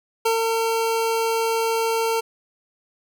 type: tone with ADSR envelope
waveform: 25% pulse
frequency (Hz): 453.3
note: A#4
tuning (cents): -48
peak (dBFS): -13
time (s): 0.25-2.21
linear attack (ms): 9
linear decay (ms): 110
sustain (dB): -3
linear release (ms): 15
effects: none